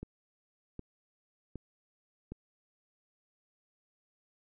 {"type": "click train", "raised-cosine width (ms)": 3, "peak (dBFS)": -28, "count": 4, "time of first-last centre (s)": [0.03, 2.32], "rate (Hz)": 1.31, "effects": []}